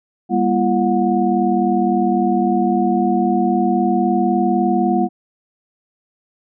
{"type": "tone cluster", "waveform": "sine", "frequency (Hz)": [197.6, 237.4, 341.1, 728], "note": ["G3", "A#3", "F4", "F#5"], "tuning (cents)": [14, 32, -41, -28], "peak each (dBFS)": -19, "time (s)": [0.29, 5.09], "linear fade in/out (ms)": 50, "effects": []}